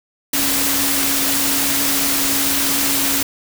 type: tone in noise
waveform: sine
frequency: 277.2 Hz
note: C#4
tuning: in tune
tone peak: -25 dBFS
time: 0.33-3.23 s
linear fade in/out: 5 ms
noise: white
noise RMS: -18 dBFS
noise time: 0.33-3.23 s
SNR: -10 dB
effects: none